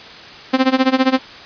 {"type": "tone with tremolo", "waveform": "sawtooth", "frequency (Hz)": 261.6, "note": "C4", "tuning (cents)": 0, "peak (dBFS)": -5, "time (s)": [0.53, 1.19], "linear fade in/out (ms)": 10, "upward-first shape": "sine", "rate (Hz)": 15, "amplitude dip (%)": 90, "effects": ["white hiss -36 dBFS RMS until 1.45 s", "resampled to 11025 Hz"]}